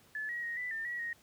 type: tone with pitch steps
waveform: sine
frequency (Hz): 1728 / 1905 / 1875 / 1984 / 1798 / 1924 / 1871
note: A6 / A#6 / A#6 / B6 / A6 / B6 / A#6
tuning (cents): -32 / +37 / +10 / +7 / +37 / -46 / +6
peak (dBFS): -35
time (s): 0.15-1.13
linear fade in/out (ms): 2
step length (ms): 140
effects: pink hiss -63 dBFS RMS until 1.22 s + high-pass 80 Hz 12 dB/octave